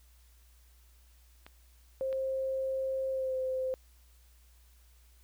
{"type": "clicks", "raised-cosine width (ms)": 0.3, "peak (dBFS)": -32, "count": 2, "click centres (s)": [1.465, 2.128]}
{"type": "tone with pitch glide", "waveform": "sine", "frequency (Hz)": [530, 519.1], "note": ["C5", "C5"], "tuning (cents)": [22, -14], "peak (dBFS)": -30, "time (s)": [2.01, 3.74], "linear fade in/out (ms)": 0, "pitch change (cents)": -36, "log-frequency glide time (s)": [3.11, 3.36]}
{"effects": ["added 60 Hz sine -58 dBFS peak until 5.23 s", "white hiss -67 dBFS RMS until 5.23 s"]}